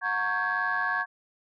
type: tone cluster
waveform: sine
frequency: 728 / 920 / 1108 / 1579 / 1681 Hz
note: F#5 / A#5 / C#6 / G6 / G#6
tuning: -28 / -23 / -1 / +12 / +20 cents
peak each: -34 / -35 / -30 / -30 / -28 dBFS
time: 0.01-1.06 s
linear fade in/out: 50 ms
effects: tanh soft clip ceiling -18 dBFS